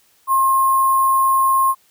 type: tone with sample-and-hold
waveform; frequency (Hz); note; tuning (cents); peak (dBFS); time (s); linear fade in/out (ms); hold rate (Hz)
sine; 1067; C6; +34; -12; 0.27-1.75; 50; 11025
effects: white hiss -57 dBFS RMS until 1.9 s